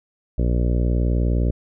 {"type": "harmonic tone", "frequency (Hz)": 59.8, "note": "A#1", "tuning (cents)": 45, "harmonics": [1, 2, 3, 4, 5, 6, 7, 8, 9, 10], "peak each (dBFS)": [-18, -24, -28, -30, -32, -34, -35, -36, -37, -38], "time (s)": [0.38, 1.51], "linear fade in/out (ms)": 5, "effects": []}